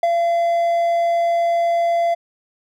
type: tone with ADSR envelope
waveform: triangle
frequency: 682 Hz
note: F5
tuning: 41 cents flat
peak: -10 dBFS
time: 0.03-2.15 s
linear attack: 3 ms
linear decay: 33 ms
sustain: -3 dB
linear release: 17 ms
effects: none